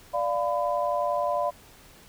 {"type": "chord", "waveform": "sine", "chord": "B diminished", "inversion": "first", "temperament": "equal with one note detuned", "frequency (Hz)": [587.3, 698.5, 1004.5], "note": ["D5", "F5", "B5"], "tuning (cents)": [0, 0, 29], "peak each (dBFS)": [-27, -28, -29], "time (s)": [0.13, 1.51], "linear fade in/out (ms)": 20, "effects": ["pink hiss -52 dBFS RMS until 2.08 s"]}